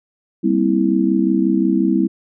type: chord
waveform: sine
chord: C dominant seventh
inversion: second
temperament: just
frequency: 196.22 / 235.5 / 261.6 / 327 Hz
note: G3 / Bb3 / C4 / E4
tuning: +2 / +18 / 0 / -14 cents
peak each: -18 / -22 / -19 / -17 dBFS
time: 0.43-2.08 s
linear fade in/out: 20 ms
effects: none